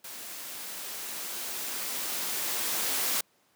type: noise with level ramp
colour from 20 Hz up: white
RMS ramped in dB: -42 to -28 dBFS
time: 0.04-3.21 s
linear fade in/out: 5 ms
effects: pink hiss -67 dBFS RMS until 3.55 s + high-pass 200 Hz 12 dB/octave